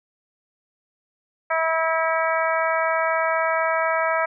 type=harmonic tone; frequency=324.1 Hz; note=E4; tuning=29 cents flat; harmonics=2 / 3 / 4 / 5 / 6 / 7; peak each=-23 / -26 / -25 / -28 / -30 / -30 dBFS; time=1.5-4.26 s; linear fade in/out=10 ms; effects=none